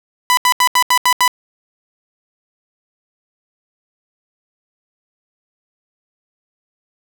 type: tone bursts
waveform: sawtooth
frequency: 995 Hz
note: B5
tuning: 13 cents sharp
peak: -6 dBFS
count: 7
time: 0.3-1.278 s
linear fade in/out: 0 ms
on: 72 ms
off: 79 ms
effects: none